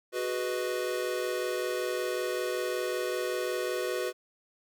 square chord, G# minor seventh, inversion third, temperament equal, 370 / 415.3 / 493.9 / 622.3 Hz, F#4 / G#4 / B4 / D#5, 0 / 0 / 0 / 0 cents, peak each -34 / -40 / -34 / -39 dBFS, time 0.12-4.13 s, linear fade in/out 50 ms, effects none

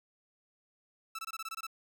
sawtooth tone bursts, 1318.5 Hz, E6, in tune, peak -34 dBFS, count 9, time 1.15-1.668 s, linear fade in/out 5 ms, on 38 ms, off 22 ms, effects none

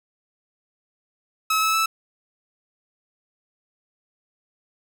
sawtooth tone with pitch steps, 1290 / 1301.2 / 1312.5 Hz, E6 / E6 / E6, -38 / -23 / -8 cents, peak -15 dBFS, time 1.5-1.86 s, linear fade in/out 5 ms, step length 120 ms, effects none

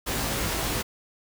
pink noise with comb filter, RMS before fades -28 dBFS, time 0.06-0.83 s, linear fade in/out 20 ms, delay 18 ms, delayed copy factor +0.6, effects none

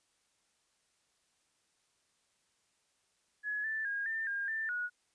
sine tone with pitch steps, 1691 / 1763 / 1631 / 1792 / 1614 / 1780 / 1456 Hz, G#6 / A6 / G#6 / A6 / G#6 / A6 / F#6, +31 / +3 / -32 / +31 / -50 / +20 / -28 cents, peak -33 dBFS, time 3.43-4.9 s, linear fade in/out 50 ms, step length 210 ms, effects white hiss -75 dBFS RMS until 5.14 s + resampled to 22050 Hz

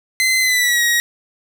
sawtooth tone with pitch glide, 2055 to 1895.4 Hz, C7 to A#6, -32 to +28 cents, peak -10 dBFS, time 0.2-1 s, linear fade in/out 0 ms, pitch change -140 cents, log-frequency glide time 0.4-0.82 s, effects none

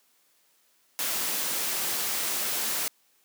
white noise, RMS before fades -29 dBFS, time 0.99-2.88 s, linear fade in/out 0 ms, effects white hiss -66 dBFS RMS until 3.24 s + high-pass 200 Hz 12 dB/octave

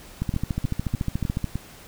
two click trains, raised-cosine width 5 ms, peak -12 / -14 dBFS, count 18 / 5, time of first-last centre 0.22-1.443 / 0.34-1.556 s, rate 13.9 / 3.29 Hz, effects pink hiss -46 dBFS RMS until 1.87 s

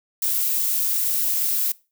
violet noise, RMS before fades -22 dBFS, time 0.22-1.72 s, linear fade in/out 5 ms, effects noise-tail reverb RT60 0.3 s tail -22 dB re dry

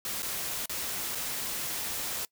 white noise with dropouts, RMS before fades -34 dBFS, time 0.05-2.25 s, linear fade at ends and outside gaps 1 ms, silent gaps 0.222-0.229 / 0.658-0.695 / 1.15-1.154 s, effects noise-tail reverb RT60 0.1 s tail -23 dB re dry

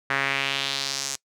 sawtooth tone with band-pass filter sweep, 137.3 Hz, C#3, 16 cents flat, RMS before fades -27 dBFS, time 0.1-1.16 s, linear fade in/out 5 ms, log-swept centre 1700 to 6900 Hz, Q 2.3, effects noise-tail reverb RT60 0.1 s tail -23 dB re dry

